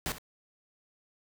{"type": "noise with echo", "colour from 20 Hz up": "pink", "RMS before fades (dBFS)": -33, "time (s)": [0.06, 0.12], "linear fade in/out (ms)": 0, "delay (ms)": 63, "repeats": 1, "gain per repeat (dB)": -13, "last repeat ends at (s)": 0.183, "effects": []}